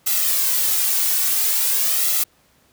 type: noise with flanger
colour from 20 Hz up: blue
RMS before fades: -19 dBFS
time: 0.06-2.24 s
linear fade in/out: 10 ms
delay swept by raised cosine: 1.5 to 2.7 ms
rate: 0.48 Hz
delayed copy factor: +0.55
effects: pink hiss -58 dBFS RMS until 2.72 s + high-pass 60 Hz 12 dB/octave